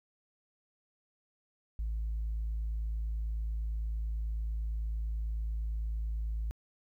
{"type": "tone", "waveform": "sine", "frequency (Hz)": 54.5, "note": "A1", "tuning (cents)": -16, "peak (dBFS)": -30, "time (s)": [1.79, 6.51], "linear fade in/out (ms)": 0, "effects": ["tanh soft clip ceiling -29 dBFS", "12-bit"]}